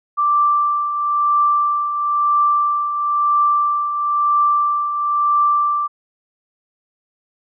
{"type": "tone with tremolo", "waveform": "sine", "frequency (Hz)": 1174.7, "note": "D6", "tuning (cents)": 0, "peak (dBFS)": -11, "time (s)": [0.17, 5.88], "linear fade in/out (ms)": 20, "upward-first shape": "triangle", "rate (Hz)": 1, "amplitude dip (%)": 60, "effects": []}